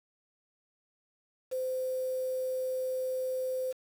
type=tone with quantisation; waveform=sine; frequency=515 Hz; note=C5; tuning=28 cents flat; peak=-30 dBFS; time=1.51-3.73 s; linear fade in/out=20 ms; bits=8; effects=none